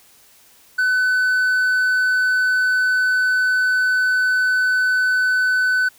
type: tone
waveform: triangle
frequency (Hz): 1506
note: F#6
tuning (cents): +30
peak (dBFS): -13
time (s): 0.78-5.89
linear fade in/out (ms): 10
effects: white hiss -51 dBFS RMS until 5.98 s